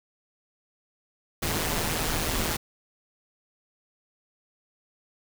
pink noise with amplitude modulation, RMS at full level -25 dBFS, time 1.42-2.57 s, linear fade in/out 10 ms, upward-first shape sine, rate 161 Hz, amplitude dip 60%, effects none

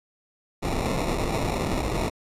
pink noise with sample-and-hold, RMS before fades -26 dBFS, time 0.62-2.1 s, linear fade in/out 20 ms, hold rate 1575 Hz, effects low-pass 11000 Hz 12 dB/octave

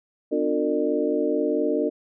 sine tone cluster, 254.2 / 298.6 / 357.5 / 454.9 / 601 Hz, C4 / D4 / F4 / A#4 / D5, -50 / +29 / +41 / -42 / +40 cents, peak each -31 / -25 / -28 / -25 / -28 dBFS, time 0.31-1.9 s, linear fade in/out 20 ms, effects none

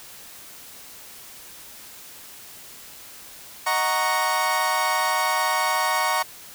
30% pulse chord, D# minor seventh, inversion none, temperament equal, 622.3 / 740 / 932.3 / 1108.7 Hz, D#5 / F#5 / A#5 / C#6, 0 / 0 / 0 / 0 cents, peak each -28 / -25 / -22 / -22 dBFS, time 3.66-6.23 s, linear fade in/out 10 ms, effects white hiss -43 dBFS RMS until 6.54 s

